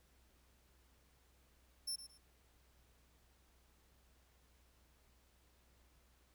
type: tone with echo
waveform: 25% pulse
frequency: 5370 Hz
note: E8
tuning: 31 cents sharp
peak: -34 dBFS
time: 1.87-1.96 s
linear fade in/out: 10 ms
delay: 110 ms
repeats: 2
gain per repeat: -12 dB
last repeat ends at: 2.18 s
effects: added 62 Hz sine -70 dBFS peak until 6.34 s + pink hiss -73 dBFS RMS until 6.34 s